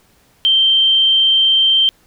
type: tone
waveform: sine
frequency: 3136 Hz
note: G7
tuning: in tune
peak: -9 dBFS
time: 0.45-1.89 s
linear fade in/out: 0 ms
effects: pink hiss -54 dBFS RMS until 2.06 s